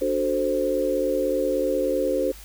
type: chord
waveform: sine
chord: D dominant seventh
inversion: none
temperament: equal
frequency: 293.7 / 370 / 440 / 523.3 Hz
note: D4 / F#4 / A4 / C5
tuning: 0 / 0 / 0 / 0 cents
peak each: -28 / -28 / -28 / -23 dBFS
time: 0.01-2.32 s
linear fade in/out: 10 ms
effects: added 50 Hz sine -43 dBFS peak until 2.44 s + white hiss -46 dBFS RMS until 2.44 s